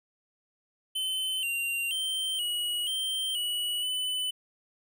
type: tone with pitch steps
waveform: square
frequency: 3058 / 2771 / 3123 / 2914 / 3137 / 2936 / 3004 Hz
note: G7 / F7 / G7 / F#7 / G7 / F#7 / F#7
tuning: -44 / -14 / -7 / -27 / +1 / -14 / +26 cents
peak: -29 dBFS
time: 0.95-4.31 s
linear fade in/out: 10 ms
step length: 480 ms
effects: none